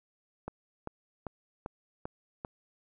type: click train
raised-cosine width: 1 ms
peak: -23 dBFS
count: 6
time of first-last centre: 0.48-2.449 s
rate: 2.54 Hz
effects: none